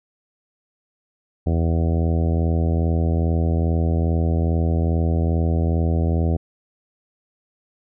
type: harmonic tone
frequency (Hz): 82.41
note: E2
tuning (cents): 0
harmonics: 1 / 2 / 3 / 4 / 5 / 6 / 7 / 8 / 9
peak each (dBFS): -18 / -24 / -28 / -30 / -32 / -34 / -35 / -36 / -37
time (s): 1.46-6.37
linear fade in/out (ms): 10
effects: none